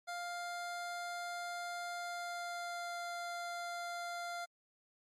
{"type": "tone with pitch glide", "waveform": "25% pulse", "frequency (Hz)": [700, 695.2], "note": ["F5", "F5"], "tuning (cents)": [4, -8], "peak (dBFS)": -36, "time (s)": [0.07, 4.46], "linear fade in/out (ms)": 20, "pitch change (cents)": -12, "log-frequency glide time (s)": [1.96, 2.99], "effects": ["low-pass 10000 Hz 12 dB/octave", "MP3 64 kbps"]}